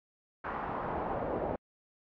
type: noise with band-pass filter sweep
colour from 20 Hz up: brown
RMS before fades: -35 dBFS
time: 0.44-1.56 s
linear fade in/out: 5 ms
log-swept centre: 1200 to 560 Hz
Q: 1.7
effects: low-pass 2000 Hz 12 dB/octave + AAC 64 kbps